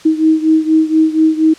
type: beating tone pair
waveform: sine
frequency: 315.1 / 319.3 Hz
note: D#4 / D#4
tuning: +22 / +45 cents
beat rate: 4.2 Hz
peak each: -10 / -13 dBFS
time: 0.05-1.54 s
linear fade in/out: 10 ms
effects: white hiss -39 dBFS RMS until 1.58 s + low-pass 6000 Hz 12 dB/octave